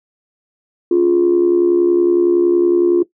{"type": "tone with amplitude modulation", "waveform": "sine", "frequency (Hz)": 350, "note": "F4", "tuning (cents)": 4, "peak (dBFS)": -5, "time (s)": [0.91, 3.03], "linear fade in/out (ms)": 5, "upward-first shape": "sine", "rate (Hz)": 70.8, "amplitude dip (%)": 70, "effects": ["noise-tail reverb RT60 0.1 s tail -17 dB re dry", "tanh soft clip ceiling -4 dBFS"]}